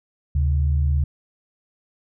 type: tone pair together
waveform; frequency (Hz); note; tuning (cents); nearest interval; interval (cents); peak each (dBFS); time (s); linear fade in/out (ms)
sine; 74.87 / 133.4; D2 / C3; +34 / +34; minor seventh; 1000; -17 / -25; 0.35-1.04; 5
effects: none